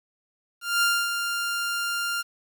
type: tone with ADSR envelope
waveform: sawtooth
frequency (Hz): 1396.9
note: F6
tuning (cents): 0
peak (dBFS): -15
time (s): 0.61-2.23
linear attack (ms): 210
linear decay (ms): 260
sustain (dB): -7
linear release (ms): 25
effects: 9-bit